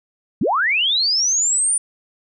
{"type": "linear sweep", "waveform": "sine", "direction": "up", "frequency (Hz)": [137.7, 9397], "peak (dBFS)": -15, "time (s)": [0.41, 1.78], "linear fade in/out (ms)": 5, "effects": []}